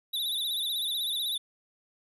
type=tone with vibrato; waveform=square; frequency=3696 Hz; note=A#7; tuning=16 cents flat; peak=-29 dBFS; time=0.13-1.38 s; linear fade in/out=10 ms; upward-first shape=sine; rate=16 Hz; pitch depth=110 cents each way; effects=none